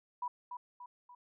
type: tone with echo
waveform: sine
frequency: 980 Hz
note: B5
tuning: 14 cents flat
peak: -34 dBFS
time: 0.22-0.28 s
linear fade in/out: 5 ms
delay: 290 ms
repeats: 3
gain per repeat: -6 dB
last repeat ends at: 1.15 s
effects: none